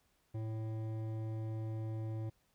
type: tone with hard clipping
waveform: sine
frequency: 110.4 Hz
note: A2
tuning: 6 cents sharp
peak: -39 dBFS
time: 0.34-2.3 s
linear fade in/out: 10 ms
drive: 12 dB
effects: pink hiss -75 dBFS RMS until 2.54 s